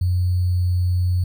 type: tone with sample-and-hold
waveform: sine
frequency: 89.9 Hz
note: F#2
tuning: 49 cents flat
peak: -16 dBFS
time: 0.01-1.24 s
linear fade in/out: 5 ms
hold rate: 4410 Hz
effects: none